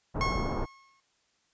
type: low-pass noise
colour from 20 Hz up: pink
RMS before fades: -31 dBFS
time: 0.14-0.66 s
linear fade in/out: 20 ms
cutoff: 1100 Hz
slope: 24 dB/octave
type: tone with exponential decay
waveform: 30% pulse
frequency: 1088 Hz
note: C#6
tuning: 33 cents flat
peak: -23 dBFS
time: 0.21-1 s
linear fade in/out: 0 ms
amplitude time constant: 170 ms
effects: white hiss -71 dBFS RMS until 1.53 s + resampled to 16000 Hz